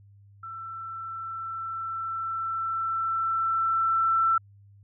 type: tone with level ramp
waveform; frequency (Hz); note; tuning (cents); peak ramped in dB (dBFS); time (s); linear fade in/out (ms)
sine; 1337; E6; +24; -36 to -19; 0.43-4.38; 5
effects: added 100 Hz sine -51 dBFS peak until 4.83 s